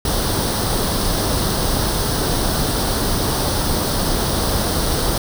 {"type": "noise with comb filter", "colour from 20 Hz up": "pink", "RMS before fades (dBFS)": -19, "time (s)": [0.05, 5.18], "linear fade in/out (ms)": 2, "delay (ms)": 0.21, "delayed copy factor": 0.65, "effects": []}